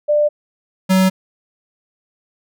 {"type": "tone pair in turn", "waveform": ["sine", "square"], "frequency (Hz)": [594, 188.24], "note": ["D5", "F#3"], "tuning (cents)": [20, 30], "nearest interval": "octave + minor sixth", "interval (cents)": 1990, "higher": "first", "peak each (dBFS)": -11, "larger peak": "neither", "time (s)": [[0.08, 0.29], [0.89, 1.1]], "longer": "neither", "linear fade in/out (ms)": 20, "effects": []}